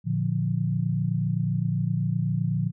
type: chord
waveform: sine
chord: Bb major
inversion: none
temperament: equal with one note detuned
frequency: 115.27 / 146.83 / 174.61 Hz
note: Bb2 / D3 / F3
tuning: -19 / 0 / 0 cents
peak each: -27 dBFS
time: 0.04-2.72 s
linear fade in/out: 50 ms
effects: none